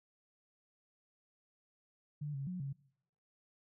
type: tone with pitch steps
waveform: sine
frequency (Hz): 147.5 / 137.4 / 181.5 / 138.1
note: D3 / C#3 / F#3 / C#3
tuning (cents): +8 / -15 / -33 / -6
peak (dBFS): -37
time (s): 2.21-2.73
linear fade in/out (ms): 10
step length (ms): 130
effects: noise-tail reverb RT60 0.7 s tail -22 dB re dry